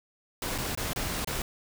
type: noise with dropouts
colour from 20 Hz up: pink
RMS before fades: -32 dBFS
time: 0.42-1.42 s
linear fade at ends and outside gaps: 2 ms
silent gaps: 0.58-0.584 / 0.751-0.774 / 0.933-0.96 / 1.246-1.273 s
effects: none

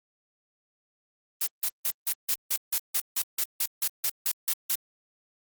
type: noise bursts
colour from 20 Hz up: blue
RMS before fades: -26 dBFS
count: 16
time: 1.41-4.754 s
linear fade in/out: 5 ms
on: 59 ms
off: 160 ms
effects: Opus 24 kbps

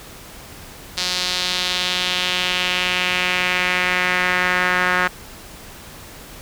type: tone with band-pass filter sweep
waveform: sawtooth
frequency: 181.1 Hz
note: F#3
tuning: 37 cents flat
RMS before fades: -20 dBFS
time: 0.97-5.08 s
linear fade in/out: 10 ms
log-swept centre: 4500 to 1600 Hz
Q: 2.3
effects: pink hiss -39 dBFS RMS until 6.41 s

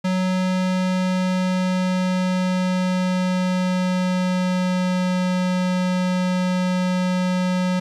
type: tone with pitch glide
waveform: square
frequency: 185 to 182.56 Hz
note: F#3 to F#3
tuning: 0 to -23 cents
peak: -19 dBFS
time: 0.04-7.8 s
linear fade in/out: 10 ms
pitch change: -23 cents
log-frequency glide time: 0.2-5.12 s
effects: low-pass 6000 Hz 12 dB/octave + 9-bit

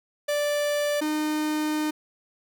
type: tone pair in turn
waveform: 45% pulse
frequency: 586 / 305.6 Hz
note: D5 / D#4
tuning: -4 / -31 cents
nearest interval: major seventh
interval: 1127 cents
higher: first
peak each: -23 / -24 dBFS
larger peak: first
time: 0.28-1.01 / 1.01-1.91 s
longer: second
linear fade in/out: 10 ms
effects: none

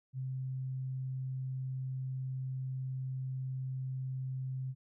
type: tone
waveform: sine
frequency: 130.81 Hz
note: C3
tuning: in tune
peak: -35 dBFS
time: 0.13-4.75 s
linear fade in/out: 50 ms
effects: none

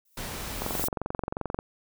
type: noise with exponential growth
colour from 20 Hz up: violet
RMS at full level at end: -28 dBFS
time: 0.05-0.88 s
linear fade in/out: 5 ms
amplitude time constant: 180 ms
type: noise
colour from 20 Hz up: pink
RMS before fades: -36 dBFS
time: 0.17-0.84 s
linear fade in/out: 5 ms
type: click train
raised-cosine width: 1 ms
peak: -16 dBFS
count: 23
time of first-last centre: 0.62-1.589 s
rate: 22.7 Hz
effects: none

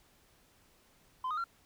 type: tone with pitch steps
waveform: sine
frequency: 1026 / 1239 / 1370 Hz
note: C6 / D#6 / F6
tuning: -34 / -8 / -34 cents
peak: -30 dBFS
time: 1.24-1.441 s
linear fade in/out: 5 ms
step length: 67 ms
effects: tanh soft clip ceiling -31 dBFS + pink hiss -66 dBFS RMS until 1.65 s

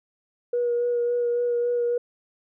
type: tone with vibrato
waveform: sine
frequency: 480.6 Hz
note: B4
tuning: 47 cents flat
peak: -20 dBFS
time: 0.53-1.98 s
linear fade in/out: 5 ms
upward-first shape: sine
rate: 3.6 Hz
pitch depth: 15 cents each way
effects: tanh soft clip ceiling -16 dBFS

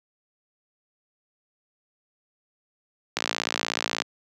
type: click train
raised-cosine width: 0.2 ms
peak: -6 dBFS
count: 49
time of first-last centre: 3.17-4.02 s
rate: 56.5 Hz
effects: high-pass 200 Hz 12 dB/octave

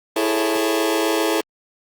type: chord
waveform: sawtooth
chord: A major seventh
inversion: second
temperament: just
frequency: 330 / 412.5 / 440 / 550 Hz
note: E4 / G#4 / A4 / C#5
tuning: +2 / -12 / 0 / -14 cents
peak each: -17 / -21 / -19 / -22 dBFS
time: 0.16-1.41 s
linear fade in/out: 5 ms
effects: Opus 24 kbps

